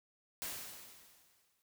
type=noise with exponential decay; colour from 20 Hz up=white; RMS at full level=-40 dBFS; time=0.42-1.62 s; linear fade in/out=0 ms; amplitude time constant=260 ms; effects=noise-tail reverb RT60 0.1 s tail -23 dB re dry